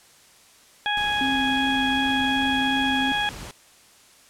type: harmonic tone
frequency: 830.6 Hz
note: G#5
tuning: in tune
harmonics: 1 / 2 / 3 / 4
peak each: -26 / -26 / -31 / -27 dBFS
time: 0.86-3.29 s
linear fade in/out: 0 ms
type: noise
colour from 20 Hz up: pink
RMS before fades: -38 dBFS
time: 0.97-3.51 s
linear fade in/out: 0 ms
type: tone with vibrato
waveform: sine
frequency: 264.9 Hz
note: C4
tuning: 22 cents sharp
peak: -24 dBFS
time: 1.21-3.12 s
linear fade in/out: 0 ms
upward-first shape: sine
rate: 2.7 Hz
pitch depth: 13 cents each way
effects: white hiss -53 dBFS RMS until 4.29 s + low-pass 10000 Hz 12 dB/octave